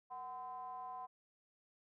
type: ring-modulated tone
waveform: triangle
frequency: 137 Hz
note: C#3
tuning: 20 cents flat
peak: -39 dBFS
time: 0.1-1.07 s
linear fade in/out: 20 ms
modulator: 884 Hz
effects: none